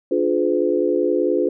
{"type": "chord", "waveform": "sine", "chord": "D diminished seventh", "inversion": "none", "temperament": "just", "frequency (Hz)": [293.7, 352.4, 422.9, 507.5], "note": ["D4", "F4", "Ab4", "Cb5"], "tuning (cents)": [0, 16, 31, 47], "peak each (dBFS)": [-23, -20, -22, -22], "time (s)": [0.11, 1.49], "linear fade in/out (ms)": 5, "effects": []}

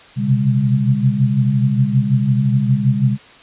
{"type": "tone cluster", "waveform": "sine", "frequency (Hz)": [126.2, 131.7, 138.3, 202.6], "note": ["B2", "C3", "C#3", "G#3"], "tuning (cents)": [38, 12, -4, -43], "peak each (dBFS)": -18, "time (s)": [0.16, 3.18], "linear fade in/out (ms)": 50, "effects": ["white hiss -43 dBFS RMS until 3.42 s", "resampled to 8000 Hz"]}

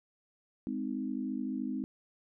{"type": "chord", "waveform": "sine", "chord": "Ab major", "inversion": "none", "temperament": "equal with one note detuned", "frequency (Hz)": [207.7, 257.3, 311.1], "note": ["Ab3", "C4", "Eb4"], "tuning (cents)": [0, -29, 0], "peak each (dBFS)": [-38, -35, -39], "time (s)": [0.67, 1.84], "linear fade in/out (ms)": 0, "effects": []}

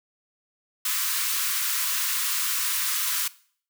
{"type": "high-pass noise", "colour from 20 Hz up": "white", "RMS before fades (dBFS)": -26, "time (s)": [0.85, 3.28], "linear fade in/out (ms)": 5, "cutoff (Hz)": 1000, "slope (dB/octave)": 96, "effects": ["noise-tail reverb RT60 0.5 s tail -19 dB re dry"]}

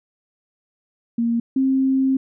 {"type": "tone pair in turn", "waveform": "sine", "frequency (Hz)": [233.1, 265.8], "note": ["A#3", "C4"], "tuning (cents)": [0, 27], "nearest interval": "major second", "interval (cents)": 227, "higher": "second", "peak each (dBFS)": [-17, -15], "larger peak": "second", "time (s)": [[1.18, 1.4], [1.56, 2.17]], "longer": "second", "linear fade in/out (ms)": 5, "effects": []}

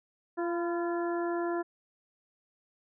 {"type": "harmonic tone with a mistuned harmonic", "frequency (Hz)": 344.3, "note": "F4", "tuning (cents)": -25, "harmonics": [1, 2, 3, 4, 5], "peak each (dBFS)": [-30, -36, -40, -42, -44], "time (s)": [0.37, 1.63], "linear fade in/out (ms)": 20, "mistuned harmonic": 3, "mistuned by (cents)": -35, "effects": []}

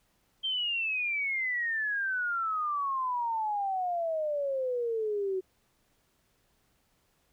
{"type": "exponential sweep", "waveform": "sine", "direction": "down", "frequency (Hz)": [3169, 370], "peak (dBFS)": -28, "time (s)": [0.43, 5.41], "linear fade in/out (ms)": 20, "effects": ["pink hiss -71 dBFS RMS until 7.32 s"]}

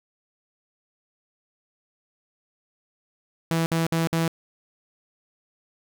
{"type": "tone bursts", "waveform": "sawtooth", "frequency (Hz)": 164.5, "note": "E3", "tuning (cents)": -3, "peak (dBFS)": -17, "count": 4, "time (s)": [3.51, 4.278], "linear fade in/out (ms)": 0, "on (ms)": 150, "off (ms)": 56, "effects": []}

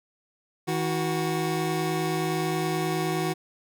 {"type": "tone pair together", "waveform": "25% pulse", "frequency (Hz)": [160.22, 370], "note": ["E3", "F#4"], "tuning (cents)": [-49, 0], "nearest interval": "octave + major second", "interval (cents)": 1449, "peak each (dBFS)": -24, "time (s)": [0.67, 3.34], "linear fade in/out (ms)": 20, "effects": []}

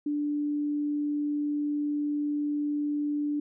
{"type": "tone", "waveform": "sine", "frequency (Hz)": 293.7, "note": "D4", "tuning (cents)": 0, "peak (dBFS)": -26, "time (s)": [0.06, 3.4], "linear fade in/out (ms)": 5, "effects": []}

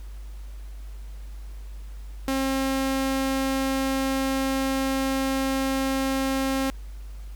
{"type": "tone", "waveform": "sawtooth", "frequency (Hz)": 268, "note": "C4", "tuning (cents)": 42, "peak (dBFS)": -19, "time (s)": [2.28, 6.7], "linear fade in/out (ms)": 0, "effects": ["added 50 Hz sine -35 dBFS peak until 7.35 s", "pink hiss -55 dBFS RMS until 7.35 s"]}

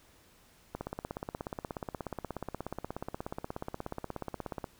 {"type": "click train", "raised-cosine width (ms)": 1, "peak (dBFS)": -22, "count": 66, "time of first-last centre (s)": [0.75, 4.642], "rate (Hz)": 16.7, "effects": ["pink hiss -62 dBFS RMS until 4.79 s"]}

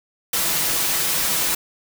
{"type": "noise with comb filter", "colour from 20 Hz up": "white", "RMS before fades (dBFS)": -21, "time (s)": [0.33, 1.55], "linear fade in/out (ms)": 5, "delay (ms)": 6.1, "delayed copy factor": 0.65, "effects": []}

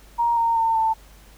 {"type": "tone with pitch steps", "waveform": "sine", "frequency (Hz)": [939, 922.3, 906, 889.9], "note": ["A#5", "A#5", "A#5", "A5"], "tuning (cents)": [12, -19, -50, 19], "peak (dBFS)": -17, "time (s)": [0.18, 0.94], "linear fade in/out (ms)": 20, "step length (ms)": 190, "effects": ["added 49 Hz sine -47 dBFS peak until 1.37 s", "pink hiss -52 dBFS RMS until 1.37 s"]}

